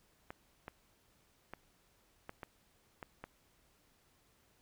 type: clicks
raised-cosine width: 0.5 ms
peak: -29 dBFS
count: 7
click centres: 0.305 / 0.681 / 1.536 / 2.294 / 2.432 / 3.028 / 3.24 s
effects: pink hiss -71 dBFS RMS until 4.61 s